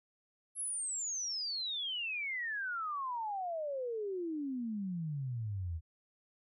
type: exponential sweep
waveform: sine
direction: down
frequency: 11175 to 77.78 Hz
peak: -35 dBFS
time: 0.55-5.81 s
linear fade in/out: 50 ms
effects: none